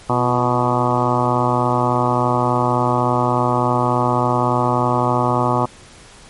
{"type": "harmonic tone with a mistuned harmonic", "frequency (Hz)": 123.47, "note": "B2", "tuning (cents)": 0, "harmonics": [1, 2, 3, 4, 5, 6, 7, 8, 9, 10], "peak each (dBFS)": [-21, -23, -24, -26, -24, -24, -22, -24, -23, -26], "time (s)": [0.09, 5.66], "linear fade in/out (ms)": 10, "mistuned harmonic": 3, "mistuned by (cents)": -55, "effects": ["pink hiss -43 dBFS RMS until 6.29 s", "MP3 48 kbps"]}